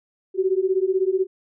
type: beating tone pair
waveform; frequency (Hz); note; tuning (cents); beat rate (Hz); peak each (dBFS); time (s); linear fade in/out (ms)
sine; 370 / 386; F#4 / G4; 0 / -27; 16; -21; 0.34-1.27; 50
effects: none